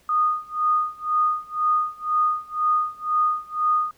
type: tone with tremolo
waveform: sine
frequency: 1233 Hz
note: D#6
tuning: 16 cents flat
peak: -16 dBFS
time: 0.09-3.91 s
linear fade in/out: 2 ms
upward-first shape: sine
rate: 2 Hz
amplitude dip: 95%
effects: pink hiss -59 dBFS RMS until 3.97 s